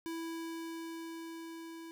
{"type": "tone with level ramp", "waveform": "square", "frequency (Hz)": 329.6, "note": "E4", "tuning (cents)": 0, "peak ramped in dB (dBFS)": [-38, -46], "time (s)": [0.06, 1.91], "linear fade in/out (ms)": 0, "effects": []}